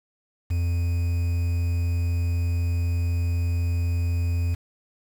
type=tone with quantisation; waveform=triangle; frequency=86 Hz; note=F2; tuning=26 cents flat; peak=-19 dBFS; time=0.5-4.55 s; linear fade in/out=10 ms; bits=7; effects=none